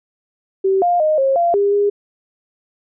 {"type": "tone with pitch steps", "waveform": "sine", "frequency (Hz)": [385, 703, 618, 539, 688, 403.1, 407.6], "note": ["G4", "F5", "D#5", "C#5", "F5", "G4", "G#4"], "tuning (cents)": [-31, 11, -12, -49, -26, 48, -32], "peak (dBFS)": -12, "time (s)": [0.64, 1.9], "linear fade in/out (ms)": 10, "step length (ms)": 180, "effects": []}